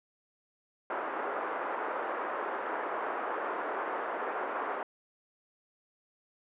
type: band-pass noise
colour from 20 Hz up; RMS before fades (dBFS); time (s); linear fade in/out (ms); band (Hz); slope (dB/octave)
white; -35; 0.9-4.83; 2; 340 to 1400; 24
effects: resampled to 8000 Hz